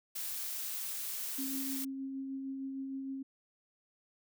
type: noise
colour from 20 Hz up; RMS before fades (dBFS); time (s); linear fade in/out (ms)
blue; -39; 0.15-1.85; 10
type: tone with tremolo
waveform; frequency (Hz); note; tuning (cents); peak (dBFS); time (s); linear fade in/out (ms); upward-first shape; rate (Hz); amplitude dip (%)
sine; 269.1; C4; +49; -36; 1.38-3.23; 10; sine; 6.5; 25
effects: none